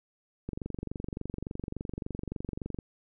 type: click train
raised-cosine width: 3 ms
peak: -22 dBFS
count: 55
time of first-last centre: 0.49-2.788 s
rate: 23.5 Hz
effects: none